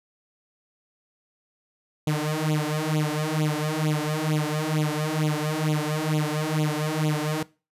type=tone with flanger; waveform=sawtooth; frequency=153.4 Hz; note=D#3; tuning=24 cents flat; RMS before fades=-25 dBFS; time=2.07-7.43 s; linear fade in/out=5 ms; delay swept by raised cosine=0.28 to 4.88 ms; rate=2.2 Hz; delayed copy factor=+1; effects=noise-tail reverb RT60 0.3 s tail -20 dB re dry + resampled to 32000 Hz